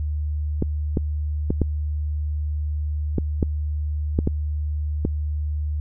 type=clicks; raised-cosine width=3 ms; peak=-7 dBFS; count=9; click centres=0.624 / 0.972 / 1.505 / 1.617 / 3.183 / 3.428 / 4.189 / 4.274 / 5.051 s; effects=added 75 Hz sine -22 dBFS peak until 5.8 s